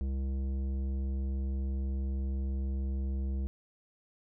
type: tone with tanh clipping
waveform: sine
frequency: 66.9 Hz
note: C2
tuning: 39 cents sharp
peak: -32 dBFS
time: 0.01-3.47 s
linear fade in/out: 0 ms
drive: 12 dB
effects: none

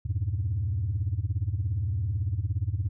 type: chord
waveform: sine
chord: E diminished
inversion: none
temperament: equal with one note detuned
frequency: 82.41 / 99.08 / 116.54 Hz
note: E2 / G2 / Bb2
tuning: 0 / +19 / 0 cents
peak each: -30 / -27 / -31 dBFS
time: 0.05-2.89 s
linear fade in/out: 10 ms
effects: tanh soft clip ceiling -20 dBFS

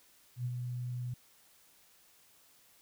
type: tone with ADSR envelope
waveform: sine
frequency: 123.47 Hz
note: B2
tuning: in tune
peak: -31 dBFS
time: 0.36-1.14 s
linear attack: 90 ms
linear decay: 49 ms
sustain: -4 dB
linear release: 5 ms
effects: white hiss -64 dBFS RMS until 2.81 s

